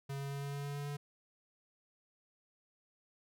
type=tone with pitch steps; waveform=square; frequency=138.59 / 139.39 / 140.2 / 141.01 / 141.83 / 142.65 / 143.48 / 144.31 Hz; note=C#3 / C#3 / C#3 / C#3 / C#3 / C#3 / D3 / D3; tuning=0 / +10 / +20 / +30 / +40 / +50 / -40 / -30 cents; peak=-39 dBFS; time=0.09-0.97 s; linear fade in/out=10 ms; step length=110 ms; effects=none